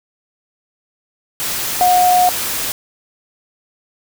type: tone in noise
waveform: sine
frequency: 724 Hz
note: F#5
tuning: 38 cents flat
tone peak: -9 dBFS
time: 1.81-2.29 s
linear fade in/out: 0 ms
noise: white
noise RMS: -21 dBFS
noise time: 1.4-2.72 s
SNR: +9 dB
effects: none